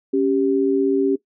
sine tone pair together, 275.9 / 392 Hz, C#4 / G4, -8 / 0 cents, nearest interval tritone, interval 608 cents, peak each -18 dBFS, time 0.13-1.16 s, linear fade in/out 10 ms, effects noise-tail reverb RT60 0.1 s tail -17 dB re dry

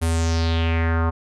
square tone with low-pass filter sweep, 82.41 Hz, E2, in tune, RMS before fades -20 dBFS, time 0.01-1.11 s, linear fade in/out 20 ms, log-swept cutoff 11000 to 1100 Hz, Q 3.4, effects none

